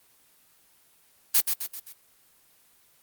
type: noise with echo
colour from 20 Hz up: blue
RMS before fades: -19 dBFS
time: 1.34-1.41 s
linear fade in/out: 10 ms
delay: 130 ms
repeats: 4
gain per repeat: -6 dB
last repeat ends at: 1.93 s
effects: white hiss -61 dBFS RMS until 3.02 s + Opus 24 kbps